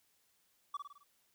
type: tone with echo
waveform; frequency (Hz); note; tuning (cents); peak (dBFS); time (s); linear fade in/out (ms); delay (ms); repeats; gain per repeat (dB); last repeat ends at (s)
triangle; 1149; D6; -38; -34; 0.74-0.77; 5; 53; 5; -5; 1.035
effects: white hiss -74 dBFS RMS until 1.34 s